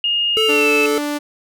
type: tone with pitch glide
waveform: sine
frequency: 2844 to 2623 Hz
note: F7 to E7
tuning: +31 to -9 cents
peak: -15 dBFS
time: 0.04-0.86 s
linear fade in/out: 2 ms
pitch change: -140 cents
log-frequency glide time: 0.43-0.7 s
type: tone with vibrato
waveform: square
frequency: 437.1 Hz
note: A4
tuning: 11 cents flat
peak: -17 dBFS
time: 0.37-0.98 s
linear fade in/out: 0 ms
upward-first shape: sine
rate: 3.5 Hz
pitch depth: 11 cents each way
type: tone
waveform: sawtooth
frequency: 293.4 Hz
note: D4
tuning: 2 cents flat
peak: -16 dBFS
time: 0.48-1.19 s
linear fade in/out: 20 ms
effects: none